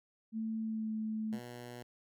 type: tone with pitch glide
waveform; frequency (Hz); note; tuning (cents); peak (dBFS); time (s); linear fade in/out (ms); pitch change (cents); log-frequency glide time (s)
sine; 221.7 to 218.1; A3 to A3; +13 to -15; -34; 0.32-1.4; 50; -28; 0.6-0.92
type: tone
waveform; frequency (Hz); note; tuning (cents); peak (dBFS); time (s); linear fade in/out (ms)
10% pulse; 121.6; B2; -26; -37; 1.32-1.83; 10
effects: none